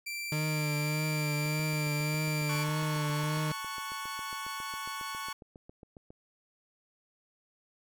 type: tone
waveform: sawtooth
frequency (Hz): 2349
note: D7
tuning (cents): 0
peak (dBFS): -32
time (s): 0.06-2.64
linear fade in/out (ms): 10
type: tone with vibrato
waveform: 40% pulse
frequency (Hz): 151.4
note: D#3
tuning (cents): -47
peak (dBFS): -29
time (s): 0.32-3.52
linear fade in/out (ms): 2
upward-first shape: triangle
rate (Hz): 1.7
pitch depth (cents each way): 39
type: click train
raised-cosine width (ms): 2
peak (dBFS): -36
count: 35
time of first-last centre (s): 1.46-6.105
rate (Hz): 7.32
type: chord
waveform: sawtooth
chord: F# minor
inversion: first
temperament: equal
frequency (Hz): 880 / 1108.7 / 1480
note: A5 / C#6 / F#6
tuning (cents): 0 / 0 / 0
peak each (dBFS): -40 / -34 / -40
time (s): 2.49-5.33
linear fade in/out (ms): 5
effects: none